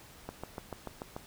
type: click train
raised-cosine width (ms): 1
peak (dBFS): -24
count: 7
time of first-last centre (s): 0.29-1.165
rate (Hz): 6.86
effects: pink hiss -54 dBFS RMS until 1.26 s